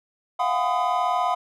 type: tone cluster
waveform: triangle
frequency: 680 / 720 / 795 / 1012 / 1244 Hz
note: F5 / F#5 / G5 / B5 / D#6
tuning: -46 / -47 / +24 / +42 / -1 cents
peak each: -29 / -22 / -30 / -23 / -27 dBFS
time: 0.39-1.35 s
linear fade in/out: 10 ms
effects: none